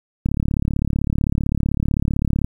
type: click train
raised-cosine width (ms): 5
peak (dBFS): -7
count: 79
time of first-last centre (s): 0.26-2.445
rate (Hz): 35.7
effects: 8-bit